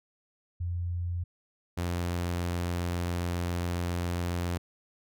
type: tone pair in turn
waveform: sine / sawtooth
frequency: 87.31 / 87.31 Hz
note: F2 / F2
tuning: 0 / 0 cents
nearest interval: unison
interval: 0 cents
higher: neither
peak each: -29 / -25 dBFS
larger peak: second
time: 0.6-1.24 / 1.77-4.58 s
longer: second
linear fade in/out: 10 ms
effects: none